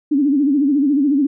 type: tone with vibrato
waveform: sine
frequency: 283.1 Hz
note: C#4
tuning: 37 cents sharp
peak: -12 dBFS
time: 0.11-1.27 s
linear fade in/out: 10 ms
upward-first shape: sine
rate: 14 Hz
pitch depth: 120 cents each way
effects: none